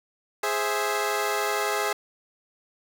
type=chord; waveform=15% pulse; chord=Ab augmented; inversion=none; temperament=equal; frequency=415.3 / 523.3 / 659.3 Hz; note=Ab4 / C5 / E5; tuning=0 / 0 / 0 cents; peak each=-20 / -25 / -24 dBFS; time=0.43-1.93 s; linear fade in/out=5 ms; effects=none